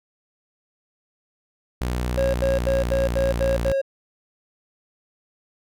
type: tone with pitch glide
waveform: sawtooth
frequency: 61.3 to 58.7 Hz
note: B1 to A#1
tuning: -12 to +13 cents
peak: -19 dBFS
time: 1.81-3.72 s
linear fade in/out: 0 ms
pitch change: -75 cents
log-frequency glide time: 2.2-3.45 s
type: tone bursts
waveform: triangle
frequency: 544 Hz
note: C#5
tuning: 33 cents flat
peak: -17 dBFS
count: 7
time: 2.17-3.816 s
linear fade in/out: 10 ms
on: 170 ms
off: 76 ms
effects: none